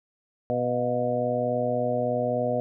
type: harmonic tone with a mistuned harmonic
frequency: 123.47 Hz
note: B2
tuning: in tune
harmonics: 1 / 2 / 3 / 4 / 5 / 6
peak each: -33 / -31 / -39 / -28 / -27 / -32 dBFS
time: 0.5-2.6 s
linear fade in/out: 0 ms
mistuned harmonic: 6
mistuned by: -53 cents
effects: none